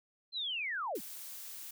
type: linear sweep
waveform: sine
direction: down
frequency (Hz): 4186 to 130.81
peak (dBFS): -34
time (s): 0.32-1.01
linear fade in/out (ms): 50
type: noise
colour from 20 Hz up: blue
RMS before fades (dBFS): -46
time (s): 0.95-1.71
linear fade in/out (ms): 5
effects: none